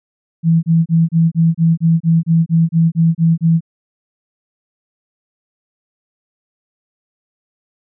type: tone bursts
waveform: sine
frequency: 164.81 Hz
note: E3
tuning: in tune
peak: -8 dBFS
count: 14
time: 0.43-3.607 s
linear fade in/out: 50 ms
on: 200 ms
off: 29 ms
effects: none